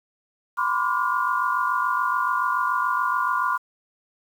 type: tone cluster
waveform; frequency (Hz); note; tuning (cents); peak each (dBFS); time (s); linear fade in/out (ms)
sine; 997 / 1044 / 1164 / 1424; B5 / C6 / D6 / F6; +16 / -4 / -16 / +33; -26; 0.57-3.58; 20
effects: 8-bit